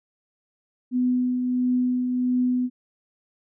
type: tone with tremolo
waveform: sine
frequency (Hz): 250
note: B3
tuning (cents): +21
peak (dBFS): -18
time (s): 0.91-2.7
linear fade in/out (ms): 50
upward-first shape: triangle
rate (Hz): 1.5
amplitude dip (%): 40
effects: none